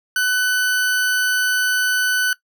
40% pulse tone, 1500 Hz, F#6, 23 cents sharp, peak -15 dBFS, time 0.16-2.33 s, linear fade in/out 2 ms, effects noise-tail reverb RT60 0.1 s tail -19 dB re dry

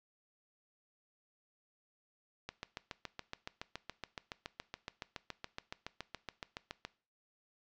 click train, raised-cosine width 0.2 ms, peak -23 dBFS, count 32, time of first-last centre 2.49-6.85 s, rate 7.11 Hz, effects noise-tail reverb RT60 0.4 s tail -19 dB re dry + low-pass 5000 Hz 12 dB/octave

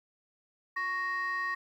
sine tone pair together, 1109 / 1865.1 Hz, C#6 / A#6, 0 / 0 cents, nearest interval major sixth, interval 900 cents, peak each -32 / -30 dBFS, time 0.76-1.55 s, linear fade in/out 10 ms, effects tanh soft clip ceiling -27 dBFS + 11-bit

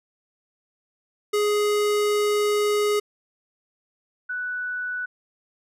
square / sine tone pair in turn, 416.3 / 1483.5 Hz, G#4 / F#6, +4 / +4 cents, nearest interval octave + minor seventh, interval 2200 cents, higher second, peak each -20 / -26 dBFS, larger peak first, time 1.33-3 / 4.29-5.06 s, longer first, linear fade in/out 10 ms, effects resampled to 32000 Hz

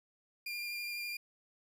30% pulse tone with vibrato, 2400 Hz, D7, 37 cents sharp, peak -35 dBFS, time 0.46-1.17 s, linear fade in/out 5 ms, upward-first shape sine, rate 12 Hz, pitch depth 13 cents each way, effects none

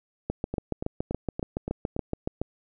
two click trains, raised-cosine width 2 ms, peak -14 / -17 dBFS, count 16 / 6, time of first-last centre 0.3-2.416 / 0.54-1.965 s, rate 7.09 / 3.51 Hz, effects none

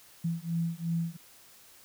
sine beating tone pair, 165.8 / 168.6 Hz, E3 / E3, +10 / +39 cents, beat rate 2.8 Hz, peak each -32 / -32 dBFS, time 0.24-1.17 s, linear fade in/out 10 ms, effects white hiss -56 dBFS RMS until 1.84 s

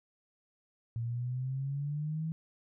sine exponential sweep, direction up, 114.5 to 162.6 Hz, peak -32 dBFS, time 0.96-2.32 s, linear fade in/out 0 ms, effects none

